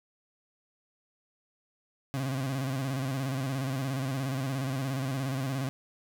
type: tone with vibrato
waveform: 30% pulse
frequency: 133.6 Hz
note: C3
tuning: 36 cents sharp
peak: -27 dBFS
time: 2.14-5.69 s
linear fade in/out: 0 ms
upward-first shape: square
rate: 17 Hz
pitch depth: 63 cents each way
effects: none